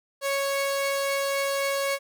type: tone pair together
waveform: sawtooth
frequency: 553.3 / 2217 Hz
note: C#5 / C#7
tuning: -3 / 0 cents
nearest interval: 2 octaves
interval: 2403 cents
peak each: -21 / -30 dBFS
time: 0.21-1.99 s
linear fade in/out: 50 ms
effects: none